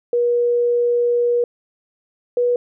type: tone pair in turn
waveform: sine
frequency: 480 / 486.7 Hz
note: B4 / B4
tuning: -49 / -25 cents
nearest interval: unison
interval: 24 cents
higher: second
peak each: -14 dBFS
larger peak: neither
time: 0.13-1.44 / 2.37-2.56 s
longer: first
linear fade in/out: 2 ms
effects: none

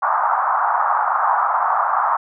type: band-pass noise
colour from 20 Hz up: white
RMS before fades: -18 dBFS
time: 0.02-2.17 s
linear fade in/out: 10 ms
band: 740 to 1300 Hz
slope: 48 dB/octave
effects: none

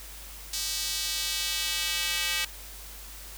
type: tone with high-pass filter sweep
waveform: square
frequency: 174.61 Hz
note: F3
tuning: in tune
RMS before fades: -30 dBFS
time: 0.53-2.45 s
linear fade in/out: 5 ms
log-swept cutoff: 4800 to 2500 Hz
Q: 1.4
effects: added 50 Hz sine -45 dBFS peak until 3.37 s + white hiss -45 dBFS RMS until 3.37 s

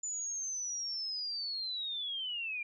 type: linear sweep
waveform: sine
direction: down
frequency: 7040 to 2364 Hz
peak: -35 dBFS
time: 0.03-2.63 s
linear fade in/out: 5 ms
effects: none

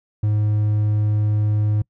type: tone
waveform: triangle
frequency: 105.6 Hz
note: G#2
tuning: 29 cents sharp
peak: -14 dBFS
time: 0.23-1.82 s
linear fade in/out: 5 ms
effects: noise-tail reverb RT60 0.1 s tail -26 dB re dry

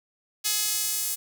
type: tone with high-pass filter sweep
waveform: sawtooth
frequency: 422.9 Hz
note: G#4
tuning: 31 cents sharp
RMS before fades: -27 dBFS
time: 0.44-1.16 s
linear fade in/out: 20 ms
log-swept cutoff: 4800 to 8800 Hz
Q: 0.76
effects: none

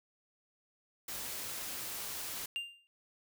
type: noise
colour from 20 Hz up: white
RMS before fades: -41 dBFS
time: 1.08-2.46 s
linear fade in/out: 5 ms
type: tone with exponential decay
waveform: triangle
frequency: 2794 Hz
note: F7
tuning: in tune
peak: -30 dBFS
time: 2.56-2.87 s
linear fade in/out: 0 ms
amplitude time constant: 66 ms
effects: none

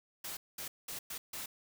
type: noise bursts at uneven times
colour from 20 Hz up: white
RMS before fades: -42 dBFS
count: 5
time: 0.24-0.37 / 0.58-0.68 / 0.88-0.99 / 1.1-1.18 / 1.33-1.46 s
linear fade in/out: 5 ms
effects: none

